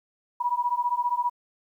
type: beating tone pair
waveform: sine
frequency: 963 / 978 Hz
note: B5 / B5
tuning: -44 / -17 cents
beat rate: 15 Hz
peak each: -26 dBFS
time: 0.4-1.3 s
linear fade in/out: 10 ms
effects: 10-bit